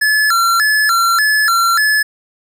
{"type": "tone with vibrato", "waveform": "square", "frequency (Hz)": 1532, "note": "G6", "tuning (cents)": -40, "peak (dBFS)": -11, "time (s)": [0.01, 2.03], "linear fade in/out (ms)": 10, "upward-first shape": "square", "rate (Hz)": 1.7, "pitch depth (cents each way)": 200, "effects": []}